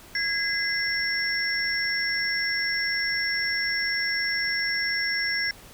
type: tone cluster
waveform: sine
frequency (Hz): 1653 / 2041 / 5450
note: G#6 / C7 / F8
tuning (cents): -9 / -44 / -43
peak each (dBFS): -28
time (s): 0.15-5.51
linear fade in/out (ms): 2
effects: pink hiss -48 dBFS RMS until 5.73 s